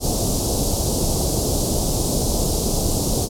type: band-stop noise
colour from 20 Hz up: pink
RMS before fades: -20 dBFS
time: 0-3.29 s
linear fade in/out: 50 ms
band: 730 to 4700 Hz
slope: 24 dB/octave
effects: low-pass 12000 Hz 12 dB/octave